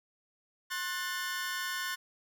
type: chord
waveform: sawtooth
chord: F# diminished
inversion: second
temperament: just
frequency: 1065.6 / 1480 / 1776 Hz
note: C6 / F#6 / A6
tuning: +31 / 0 / +16 cents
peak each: -36 / -34 / -34 dBFS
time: 0.7-1.96 s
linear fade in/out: 20 ms
effects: none